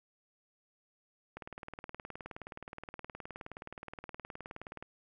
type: click train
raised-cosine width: 0.5 ms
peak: -28 dBFS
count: 67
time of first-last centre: 1.37-4.825 s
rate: 19.1 Hz
effects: none